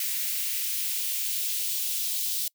blue noise with high-pass filter sweep, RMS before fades -29 dBFS, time 0-2.48 s, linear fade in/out 2 ms, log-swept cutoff 2200 to 3500 Hz, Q 1.6, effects noise-tail reverb RT60 0.1 s tail -25 dB re dry

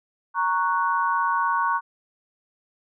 sine chord, F# major, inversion first, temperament equal, 932.3 / 1108.7 / 1480 Hz, A#5 / C#6 / F#6, 0 / 0 / 0 cents, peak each -24 / -23 / -27 dBFS, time 0.34-1.81 s, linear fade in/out 50 ms, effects none

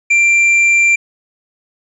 triangle tone with tanh clipping, 2364 Hz, D7, 11 cents sharp, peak -9 dBFS, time 0.1-0.96 s, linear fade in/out 10 ms, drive 10 dB, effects resampled to 22050 Hz

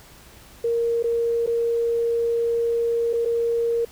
sine tone with dropouts, 466.2 Hz, A#4, in tune, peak -19 dBFS, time 0.64-3.85 s, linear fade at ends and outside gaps 5 ms, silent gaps 1.027-1.04 / 1.463-1.473 / 3.131-3.135 / 3.251-3.256 s, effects added 60 Hz sine -54 dBFS peak until 3.91 s + pink hiss -48 dBFS RMS until 3.91 s

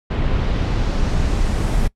brown noise with low-pass filter sweep, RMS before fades -18 dBFS, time 0.1-1.88 s, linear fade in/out 10 ms, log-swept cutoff 3000 to 11000 Hz, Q 1.1, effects noise-tail reverb RT60 0.1 s tail -22 dB re dry

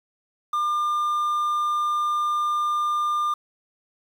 triangle tone with quantisation, 1200 Hz, D6, 37 cents sharp, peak -19 dBFS, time 0.53-3.34 s, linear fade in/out 5 ms, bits 8, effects none

